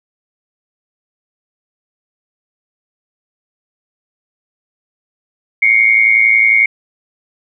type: tone pair together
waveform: sine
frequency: 2128 / 2239 Hz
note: C7 / C#7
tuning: +29 / +17 cents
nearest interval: minor second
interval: 88 cents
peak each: -10 dBFS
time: 5.62-6.66 s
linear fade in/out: 5 ms
effects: none